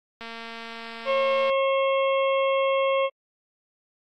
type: click train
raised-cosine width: 0.3 ms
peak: -22 dBFS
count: 296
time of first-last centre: 0.21-1.498 s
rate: 229 Hz
type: harmonic tone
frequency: 541 Hz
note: C#5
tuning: 42 cents flat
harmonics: 1 / 2 / 4 / 5 / 6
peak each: -21 / -27 / -33 / -35 / -37 dBFS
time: 1.05-3.1 s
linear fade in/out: 50 ms
effects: AAC 64 kbps